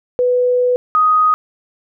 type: tone pair in turn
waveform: sine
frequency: 495.7 / 1249.1 Hz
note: B4 / D#6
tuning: +6 / +6 cents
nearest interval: octave + major third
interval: 1600 cents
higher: second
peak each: -11 / -9 dBFS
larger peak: second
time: 0.19-0.76 / 0.95-1.34 s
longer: first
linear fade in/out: 0 ms
effects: none